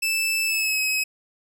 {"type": "tone with pitch glide", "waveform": "sawtooth", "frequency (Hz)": [2637, 2552], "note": ["E7", "D#7"], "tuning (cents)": [0, 43], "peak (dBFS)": -18, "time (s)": [0.02, 1.04], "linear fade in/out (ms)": 10, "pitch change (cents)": -57, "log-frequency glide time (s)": [0.45, 0.8], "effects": []}